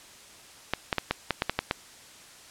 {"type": "clicks", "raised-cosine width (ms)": 0.3, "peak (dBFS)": -8, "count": 9, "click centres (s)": [0.736, 0.928, 0.983, 1.11, 1.307, 1.421, 1.496, 1.59, 1.711], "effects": ["white hiss -50 dBFS RMS until 2.5 s", "low-pass 9000 Hz 12 dB/octave"]}